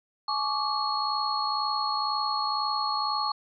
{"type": "tone cluster", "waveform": "sine", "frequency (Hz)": [850, 1114, 1176, 4314], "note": ["G#5", "C#6", "D6", "C#8"], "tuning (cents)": [40, 8, 2, -48], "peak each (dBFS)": -31, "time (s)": [0.28, 3.32], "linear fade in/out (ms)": 5, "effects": []}